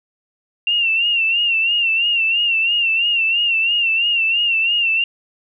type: tone with vibrato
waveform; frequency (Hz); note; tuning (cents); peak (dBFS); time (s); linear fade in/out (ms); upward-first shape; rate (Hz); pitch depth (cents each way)
sine; 2751; F7; -27; -14; 0.67-5.04; 2; sine; 3; 73
effects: none